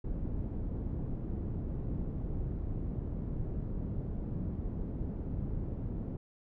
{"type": "low-pass noise", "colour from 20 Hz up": "pink", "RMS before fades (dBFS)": -36, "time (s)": [0.04, 6.17], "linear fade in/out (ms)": 5, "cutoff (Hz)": 260, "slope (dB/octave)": 12, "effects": []}